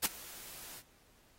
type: noise with ADSR envelope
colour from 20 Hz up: white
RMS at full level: -27 dBFS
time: 0.02-0.83 s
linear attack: 37 ms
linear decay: 7 ms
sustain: -22 dB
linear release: 53 ms
effects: pink hiss -66 dBFS RMS until 1.38 s + AAC 48 kbps